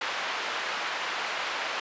pink band-pass noise, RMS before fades -32 dBFS, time 0.01-1.8 s, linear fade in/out 5 ms, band 860 to 3200 Hz, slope 12 dB/octave, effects resampled to 16000 Hz

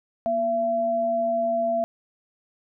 sine tone pair together, 238.4 / 673.8 Hz, A#3 / E5, +39 / +38 cents, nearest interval octave + tritone, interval 1799 cents, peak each -32 / -21 dBFS, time 0.26-1.84 s, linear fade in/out 0 ms, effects none

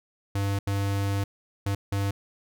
square tone bursts at uneven times, 99.4 Hz, G2, 25 cents sharp, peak -25 dBFS, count 4, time 0.35-0.59 / 0.67-1.24 / 1.66-1.75 / 1.92-2.11 s, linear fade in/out 5 ms, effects none

